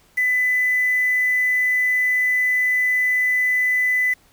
sine tone with quantisation, 2001 Hz, B6, 22 cents sharp, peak -16 dBFS, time 0.17-4.14 s, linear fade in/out 10 ms, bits 6, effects pink hiss -56 dBFS RMS until 4.32 s

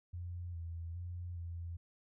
sine tone with pitch steps, 87.7 / 83.8 / 87.9 / 85.2 Hz, F2 / E2 / F2 / F2, +8 / +29 / +12 / -42 cents, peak -40 dBFS, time 0.13-1.77 s, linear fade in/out 10 ms, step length 410 ms, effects none

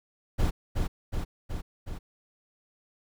brown noise with echo, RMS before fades -24 dBFS, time 0.38-0.51 s, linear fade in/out 20 ms, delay 370 ms, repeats 4, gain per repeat -3 dB, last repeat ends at 1.99 s, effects none

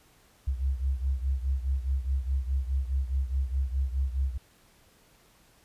sine beating tone pair, 65.41 / 70.21 Hz, C2 / C#2, 0 / +23 cents, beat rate 4.8 Hz, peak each -27 / -31 dBFS, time 0.47-4.38 s, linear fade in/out 10 ms, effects pink hiss -61 dBFS RMS until 5.64 s + resampled to 32000 Hz

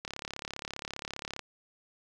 click train, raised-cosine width 0.2 ms, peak -20 dBFS, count 48, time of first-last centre 0.05-1.393 s, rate 35 Hz, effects none

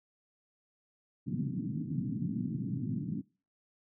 pink band-pass noise, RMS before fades -35 dBFS, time 1.26-3.22 s, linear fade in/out 20 ms, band 120 to 280 Hz, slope 48 dB/octave, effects noise-tail reverb RT60 0.4 s tail -25 dB re dry

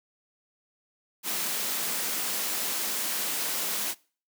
white high-pass noise, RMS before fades -30 dBFS, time 1.23-3.95 s, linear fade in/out 50 ms, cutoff 160 Hz, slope 48 dB/octave, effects noise-tail reverb RT60 0.4 s tail -23 dB re dry

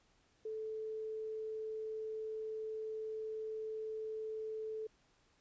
sine tone, 437 Hz, A4, 12 cents flat, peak -39 dBFS, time 0.45-4.87 s, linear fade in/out 5 ms, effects pink hiss -72 dBFS RMS until 5.4 s + resampled to 16000 Hz

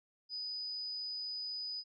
sine tone, 4978 Hz, D#8, in tune, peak -38 dBFS, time 0.29-1.84 s, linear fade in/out 50 ms, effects none

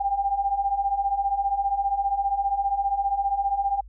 sine beating tone pair, 784 / 799 Hz, G5 / G5, 0 / +33 cents, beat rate 15 Hz, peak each -27 / -23 dBFS, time 0-3.81 s, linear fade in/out 10 ms, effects added 50 Hz sine -42 dBFS peak until 3.88 s

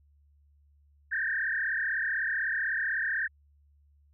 sine tone with frequency modulation, 1700 Hz, G#6, 40 cents sharp, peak -27 dBFS, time 1.11-3.28 s, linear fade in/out 20 ms, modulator 36 Hz, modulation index 4.4, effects added 72 Hz sine -60 dBFS peak until 4.13 s

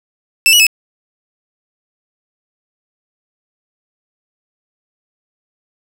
sawtooth tone with pitch steps, 2656 / 2917 / 2598 Hz, E7 / F#7 / E7, +12 / -25 / -26 cents, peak -3 dBFS, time 0.46-0.667 s, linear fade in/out 0 ms, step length 69 ms, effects none

